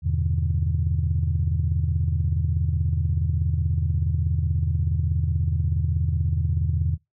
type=chord; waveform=sine; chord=E minor seventh; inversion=none; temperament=just; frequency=82.41 / 98.89 / 123.61 / 148.33 Hz; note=E2 / G2 / B2 / D3; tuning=0 / +16 / +2 / +18 cents; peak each=-22 / -27 / -28 / -27 dBFS; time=0.02-6.98 s; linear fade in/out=50 ms; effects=noise-tail reverb RT60 0.2 s tail -26 dB re dry + tanh soft clip ceiling -11 dBFS